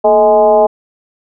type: tone with frequency modulation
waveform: sine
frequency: 634 Hz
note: D#5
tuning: 32 cents sharp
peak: -5 dBFS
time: 0.04-0.67 s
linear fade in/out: 10 ms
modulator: 201 Hz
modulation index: 1.1
effects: none